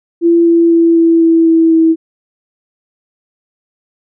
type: tone with pitch steps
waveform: sine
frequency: 338.5 / 336.2 / 333.8 / 331.5 / 329.2 / 327 / 324.7 Hz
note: E4 / E4 / E4 / E4 / E4 / E4 / E4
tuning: +46 / +34 / +22 / +10 / -2 / -14 / -26 cents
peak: -5 dBFS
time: 0.21-1.96 s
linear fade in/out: 50 ms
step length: 250 ms
effects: none